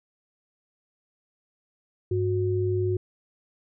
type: tone pair together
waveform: sine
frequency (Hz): 100.73 / 364.7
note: G2 / F#4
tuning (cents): +48 / -25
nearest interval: octave + minor seventh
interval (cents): 2227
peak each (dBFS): -25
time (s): 2.11-2.97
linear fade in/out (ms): 5
effects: none